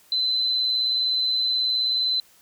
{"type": "tone with amplitude modulation", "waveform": "sine", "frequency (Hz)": 4041, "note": "B7", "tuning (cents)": 39, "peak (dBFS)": -18, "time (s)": [0.12, 2.2], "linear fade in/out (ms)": 2, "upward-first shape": "sine", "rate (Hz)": 119, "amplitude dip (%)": 45, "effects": ["white hiss -56 dBFS RMS until 2.41 s"]}